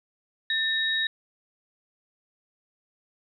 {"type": "tone pair together", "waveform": "sine", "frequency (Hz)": [1792, 3797], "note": ["A6", "A#7"], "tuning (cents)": [31, 31], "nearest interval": "octave + minor second", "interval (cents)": 1300, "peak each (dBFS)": -26, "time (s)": [0.5, 1.07], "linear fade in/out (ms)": 2, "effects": ["10-bit"]}